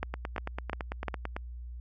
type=two click trains; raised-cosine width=0.5 ms; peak=-16 / -19 dBFS; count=4 / 12; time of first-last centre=0.03-1.083 / 0.14-1.365 s; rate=2.85 / 8.98 Hz; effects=added 60 Hz sine -39 dBFS peak until 1.8 s